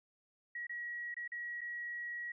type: tone with dropouts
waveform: sine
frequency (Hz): 1912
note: A#6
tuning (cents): +43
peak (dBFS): -39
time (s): 0.55-2.32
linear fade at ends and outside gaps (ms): 5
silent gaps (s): 0.669-0.694 / 1.143-1.166 / 1.278-1.318 / 1.609-1.614
effects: none